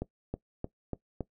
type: accelerating click train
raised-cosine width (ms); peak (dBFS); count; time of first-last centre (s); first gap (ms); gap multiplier
2; -20; 5; 0.02-1.207; 320; 0.95
effects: noise-tail reverb RT60 0.1 s tail -19 dB re dry